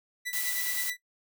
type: tone with tremolo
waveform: sawtooth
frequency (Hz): 1975.5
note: B6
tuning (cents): 0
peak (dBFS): -28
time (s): 0.25-0.97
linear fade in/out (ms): 20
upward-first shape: sine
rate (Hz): 9.6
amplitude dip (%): 75
type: noise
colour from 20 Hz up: blue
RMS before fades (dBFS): -32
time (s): 0.33-0.9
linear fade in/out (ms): 2
effects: noise-tail reverb RT60 0.1 s tail -17 dB re dry